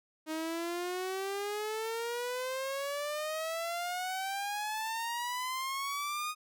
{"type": "exponential sweep", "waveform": "sawtooth", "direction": "up", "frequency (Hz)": [311.1, 1244.5], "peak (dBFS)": -30, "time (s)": [0.26, 6.35], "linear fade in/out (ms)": 50, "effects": []}